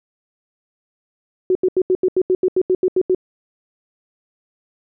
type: tone bursts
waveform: sine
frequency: 370 Hz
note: F#4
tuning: in tune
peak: -12 dBFS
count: 13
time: 1.5-3.148 s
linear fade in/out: 2 ms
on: 52 ms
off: 81 ms
effects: none